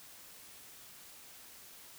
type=silence; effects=white hiss -54 dBFS RMS until 1.98 s